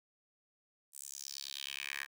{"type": "tone with high-pass filter sweep", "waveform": "10% pulse", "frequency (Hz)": 69.3, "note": "C#2", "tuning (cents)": 0, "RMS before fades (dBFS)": -44, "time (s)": [0.92, 2.07], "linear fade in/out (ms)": 50, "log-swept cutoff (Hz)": [9100, 1700], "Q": 3.2, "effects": []}